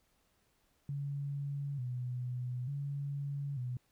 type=tone with vibrato; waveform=sine; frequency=132.7 Hz; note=C3; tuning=25 cents sharp; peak=-35 dBFS; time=0.89-3.77 s; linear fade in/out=2 ms; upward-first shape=square; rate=0.56 Hz; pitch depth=110 cents each way; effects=pink hiss -74 dBFS RMS until 3.91 s